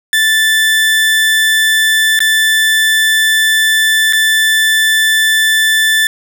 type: tone with dropouts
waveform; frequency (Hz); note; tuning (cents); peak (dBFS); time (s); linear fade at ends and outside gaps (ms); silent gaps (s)
30% pulse; 1760; A6; 0; -6; 0.13-6.07; 1; 2.191-2.204 / 4.126-4.132
effects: none